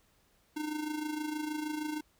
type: tone with amplitude modulation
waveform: square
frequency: 304.3 Hz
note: D#4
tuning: 38 cents flat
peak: -32 dBFS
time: 0.56-2.01 s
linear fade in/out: 10 ms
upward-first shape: sine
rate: 26.4 Hz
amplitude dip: 60%
effects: pink hiss -69 dBFS RMS until 2.19 s